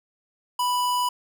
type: tone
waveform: square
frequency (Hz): 987.8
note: B5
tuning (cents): 0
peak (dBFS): -22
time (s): 0.59-1.09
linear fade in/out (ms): 5
effects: none